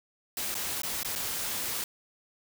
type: noise with dropouts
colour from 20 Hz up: white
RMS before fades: -33 dBFS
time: 0.37-1.84 s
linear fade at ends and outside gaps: 2 ms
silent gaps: 0.544-0.551 / 0.819-0.833 / 1.032-1.047 / 1.154-1.158 s
effects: none